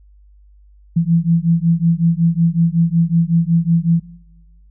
sine beating tone pair, 164.81 / 170.21 Hz, E3 / F3, 0 / -44 cents, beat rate 5.4 Hz, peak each -15 dBFS, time 0.96-4 s, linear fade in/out 10 ms, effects noise-tail reverb RT60 1.0 s tail -18 dB re dry + added 50 Hz sine -44 dBFS peak until 4.7 s

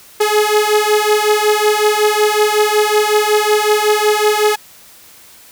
sawtooth beating tone pair, 420 / 425.4 Hz, G#4 / G#4, +19 / +42 cents, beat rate 5.4 Hz, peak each -10 dBFS, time 0.2-4.56 s, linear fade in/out 10 ms, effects white hiss -42 dBFS RMS until 5.51 s

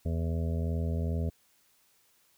harmonic tone, 82.41 Hz, E2, in tune, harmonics 1 / 2 / 3 / 5 / 6 / 7 / 8, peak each -29 / -35 / -39 / -43 / -45 / -46 / -47 dBFS, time 0.05-1.3 s, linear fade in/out 10 ms, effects white hiss -67 dBFS RMS until 2.37 s

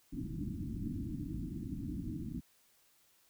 white low-pass noise, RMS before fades -40 dBFS, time 0.12-2.41 s, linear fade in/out 20 ms, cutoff 320 Hz, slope 96 dB/octave, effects white hiss -69 dBFS RMS until 3.29 s

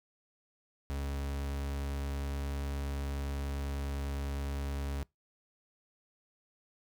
40% pulse tone, 69.8 Hz, C#2, 13 cents sharp, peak -33 dBFS, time 0.9-5.03 s, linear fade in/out 0 ms, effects noise-tail reverb RT60 0.2 s tail -25 dB re dry

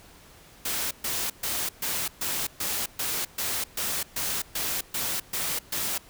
white noise bursts, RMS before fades -29 dBFS, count 14, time 0.65-5.98 s, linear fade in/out 5 ms, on 260 ms, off 130 ms, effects pink hiss -52 dBFS RMS until 6.09 s

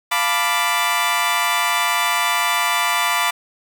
20% pulse chord, B half-diminished seventh, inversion second, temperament equal, 698.5 / 880 / 987.8 / 1174.7 Hz, F5 / A5 / B5 / D6, 0 / 0 / 0 / 0 cents, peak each -20 / -21 / -16 / -16 dBFS, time 0.11-3.31 s, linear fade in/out 10 ms, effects 8-bit

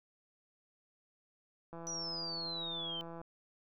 click train, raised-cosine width 1 ms, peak -34 dBFS, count 249, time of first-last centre 1.73-3.215 s, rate 167 Hz
sine exponential sweep, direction down, 5920 to 3063 Hz, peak -38 dBFS, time 1.87-3.01 s, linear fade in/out 0 ms
effects none

